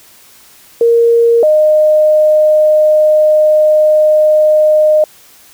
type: tone pair in turn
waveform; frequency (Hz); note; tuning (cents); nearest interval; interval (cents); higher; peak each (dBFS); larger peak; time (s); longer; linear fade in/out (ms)
sine; 466.2 / 613.7; A#4 / D#5; 0 / -24; perfect fourth; 476; second; -5; neither; 0.81-1.43 / 1.43-5.04; second; 2
effects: white hiss -42 dBFS RMS until 5.53 s

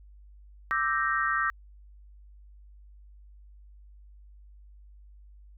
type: chord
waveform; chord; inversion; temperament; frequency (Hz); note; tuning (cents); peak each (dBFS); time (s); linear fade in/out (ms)
sine; E half-diminished seventh; third; equal; 1174.7 / 1318.5 / 1568 / 1864.7; D6 / E6 / G6 / Bb6; 0 / 0 / 0 / 0; -30; 0.71-1.5; 0
effects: added 50 Hz sine -49 dBFS peak until 5.57 s

